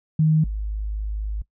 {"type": "tone pair in turn", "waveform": "sine", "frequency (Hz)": [156.5, 52.23], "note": ["D#3", "G#1"], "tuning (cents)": [10, 11], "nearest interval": "octave + perfect fifth", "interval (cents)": 1899, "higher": "first", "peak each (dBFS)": [-14, -24], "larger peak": "first", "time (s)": [[0.19, 0.44], [0.44, 1.42]], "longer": "second", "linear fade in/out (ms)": 5, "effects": ["noise-tail reverb RT60 0.1 s tail -20 dB re dry"]}